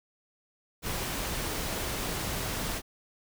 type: noise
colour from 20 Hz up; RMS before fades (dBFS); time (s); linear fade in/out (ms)
pink; -33; 0.82-2.82; 50
effects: none